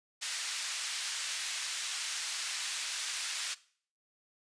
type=band-pass noise; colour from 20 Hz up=white; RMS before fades=-37 dBFS; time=0.21-3.55 s; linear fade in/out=20 ms; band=1600 to 6900 Hz; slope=12 dB/octave; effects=noise-tail reverb RT60 0.5 s tail -19 dB re dry + resampled to 22050 Hz